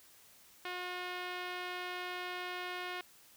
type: tone with low-pass filter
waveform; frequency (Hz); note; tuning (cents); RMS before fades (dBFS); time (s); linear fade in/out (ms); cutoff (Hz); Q
5% pulse; 360; F#4; -47; -41; 0.65-3.01; 2; 3100; 0.65
effects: white hiss -61 dBFS RMS until 3.36 s